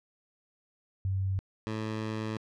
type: tone pair in turn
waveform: sine / 15% pulse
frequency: 95.8 / 109.3 Hz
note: G2 / A2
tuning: -39 / -11 cents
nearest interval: major second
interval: 228 cents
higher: second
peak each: -27 / -26 dBFS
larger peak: second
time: 1.05-1.39 / 1.67-2.37 s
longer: second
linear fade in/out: 0 ms
effects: low-pass 5000 Hz 12 dB/octave